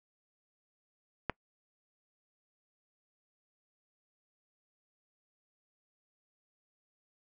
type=click; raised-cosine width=0.5 ms; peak=-15 dBFS; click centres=1.297 s; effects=noise-tail reverb RT60 0.1 s tail -26 dB re dry